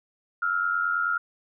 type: tone pair together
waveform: sine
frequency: 1319.6 / 1409 Hz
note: E6 / F6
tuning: +1 / +15 cents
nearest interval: minor second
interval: 114 cents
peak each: -28 / -24 dBFS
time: 0.42-1.18 s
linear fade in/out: 5 ms
effects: none